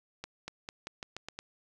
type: accelerating click train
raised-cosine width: 0.2 ms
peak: -22 dBFS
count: 8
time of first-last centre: 0.24-1.39 s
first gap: 240 ms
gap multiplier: 0.87
effects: none

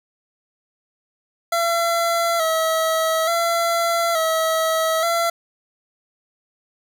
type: tone with vibrato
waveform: 25% pulse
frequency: 661 Hz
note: E5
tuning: 5 cents sharp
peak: -14 dBFS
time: 1.52-5.3 s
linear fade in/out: 5 ms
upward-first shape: square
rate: 0.57 Hz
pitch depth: 43 cents each way
effects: none

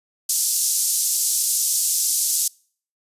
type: band-pass noise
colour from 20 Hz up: pink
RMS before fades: -21 dBFS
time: 0.29-2.48 s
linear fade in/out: 5 ms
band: 5800 to 13000 Hz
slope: 24 dB/octave
effects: noise-tail reverb RT60 0.5 s tail -26 dB re dry + resampled to 32000 Hz

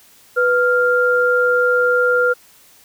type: tone pair together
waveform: sine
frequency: 493.9 / 1396.9 Hz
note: B4 / F6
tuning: 0 / 0 cents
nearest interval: octave + tritone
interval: 1800 cents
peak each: -15 dBFS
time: 0.36-2.34 s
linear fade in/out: 20 ms
effects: white hiss -49 dBFS RMS until 2.84 s

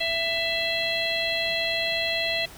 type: harmonic tone with a mistuned harmonic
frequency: 664 Hz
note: E5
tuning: 12 cents sharp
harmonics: 1 / 3 / 4 / 5 / 6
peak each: -30 / -30 / -30 / -30 / -30 dBFS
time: 0-2.46 s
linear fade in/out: 10 ms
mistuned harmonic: 6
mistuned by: +52 cents
effects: pink hiss -45 dBFS RMS until 2.57 s

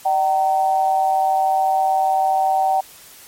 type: tone with amplitude modulation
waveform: sine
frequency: 766 Hz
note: G5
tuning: 40 cents flat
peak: -11 dBFS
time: 0.05-2.81 s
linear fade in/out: 10 ms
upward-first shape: sine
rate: 159 Hz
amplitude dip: 70%
effects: white hiss -43 dBFS RMS until 3.27 s + MP3 64 kbps

